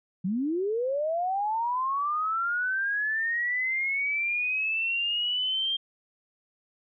sine linear sweep, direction up, 172.2 to 3200 Hz, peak -25 dBFS, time 0.24-5.77 s, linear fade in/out 10 ms, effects none

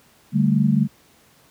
sine chord, D suspended fourth, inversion none, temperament equal, 146.83 / 196 / 220 Hz, D3 / G3 / A3, 0 / 0 / 0 cents, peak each -19 dBFS, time 0.32-0.88 s, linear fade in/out 50 ms, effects pink hiss -55 dBFS RMS until 1.5 s + high-pass 80 Hz 12 dB/octave

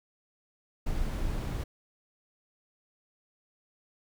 brown noise, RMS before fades -31 dBFS, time 0.86-1.64 s, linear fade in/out 10 ms, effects none

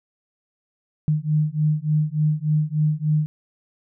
sine beating tone pair, 151 / 154.4 Hz, D3 / D#3, +48 / -13 cents, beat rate 3.4 Hz, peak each -21 dBFS, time 1.08-3.26 s, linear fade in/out 0 ms, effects none

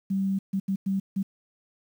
sine tone bursts at uneven times, 193.9 Hz, G3, 19 cents flat, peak -23 dBFS, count 5, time 0.1-0.39 / 0.53-0.6 / 0.68-0.76 / 0.86-1 / 1.16-1.23 s, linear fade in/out 10 ms, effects 9-bit

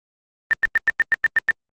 sine tone bursts, 1800 Hz, A6, 39 cents sharp, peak -12 dBFS, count 9, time 0.51-1.508 s, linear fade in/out 0 ms, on 22 ms, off 100 ms, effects Opus 24 kbps

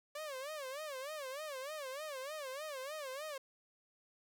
sawtooth tone with vibrato, 568 Hz, C#5, 42 cents sharp, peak -38 dBFS, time 0.15-3.38 s, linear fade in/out 5 ms, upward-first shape sine, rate 3.3 Hz, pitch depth 170 cents each way, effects none

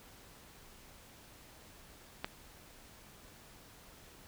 click, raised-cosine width 0.3 ms, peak -19 dBFS, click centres 2.245 s, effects pink hiss -57 dBFS RMS until 4.27 s

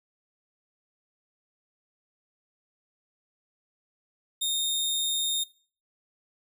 sawtooth tone, 3675 Hz, A#7, 25 cents flat, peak -23 dBFS, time 4.41-5.44 s, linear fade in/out 10 ms, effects noise-tail reverb RT60 0.4 s tail -19 dB re dry

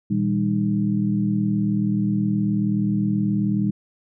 sine tone cluster, 119.8 / 161 / 199.9 / 307.4 Hz, A#2 / E3 / G3 / D#4, +48 / -41 / +34 / -21 cents, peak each -26 / -28 / -20 / -28 dBFS, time 0.1-3.71 s, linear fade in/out 10 ms, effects none

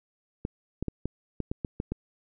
clicks, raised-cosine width 3 ms, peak -17 dBFS, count 9, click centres 0.451 / 0.826 / 0.883 / 1.056 / 1.403 / 1.515 / 1.648 / 1.801 / 1.92 s, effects none

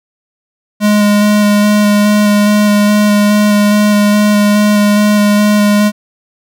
square tone with vibrato, 207.7 Hz, G#3, in tune, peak -7 dBFS, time 0.8-5.92 s, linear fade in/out 50 ms, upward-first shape square, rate 2.4 Hz, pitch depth 10 cents each way, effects none

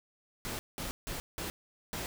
pink noise bursts at uneven times, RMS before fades -38 dBFS, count 5, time 0.45-0.59 / 0.78-0.91 / 1.07-1.2 / 1.38-1.5 / 1.93-2.06 s, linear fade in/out 0 ms, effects none

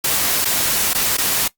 white noise with dropouts, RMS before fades -18 dBFS, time 0.04-1.48 s, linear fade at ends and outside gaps 5 ms, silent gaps 0.447-0.454 / 0.934-0.947 / 1.17-1.182 s, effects noise-tail reverb RT60 0.1 s tail -19 dB re dry + Opus 48 kbps

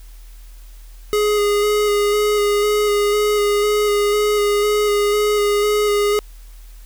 square tone with vibrato, 415.3 Hz, G#4, in tune, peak -15 dBFS, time 1.13-6.19 s, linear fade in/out 0 ms, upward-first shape square, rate 2 Hz, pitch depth 15 cents each way, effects added 40 Hz sine -36 dBFS peak until 6.85 s + white hiss -51 dBFS RMS until 6.85 s

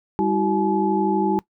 sine tone cluster, 198 / 325.7 / 377.9 / 853 Hz, G3 / E4 / F#4 / G#5, +18 / -21 / +37 / +46 cents, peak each -23 dBFS, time 0.19-1.39 s, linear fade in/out 0 ms, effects noise-tail reverb RT60 0.1 s tail -20 dB re dry

